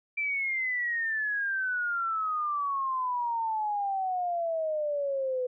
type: exponential sweep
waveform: sine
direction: down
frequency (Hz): 2349 to 497.6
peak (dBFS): -27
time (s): 0.17-5.47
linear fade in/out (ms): 10
effects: none